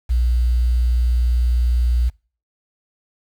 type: tone with quantisation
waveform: sine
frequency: 60.2 Hz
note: B1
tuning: 44 cents flat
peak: -14 dBFS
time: 0.09-2.1 s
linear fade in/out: 20 ms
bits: 7
effects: noise-tail reverb RT60 0.4 s tail -25 dB re dry